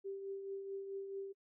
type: tone with tremolo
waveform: sine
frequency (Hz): 392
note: G4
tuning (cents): 0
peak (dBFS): -39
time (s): 0.04-1.33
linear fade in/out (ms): 20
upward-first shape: triangle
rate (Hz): 4.6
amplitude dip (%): 50
effects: noise-tail reverb RT60 0.1 s tail -22 dB re dry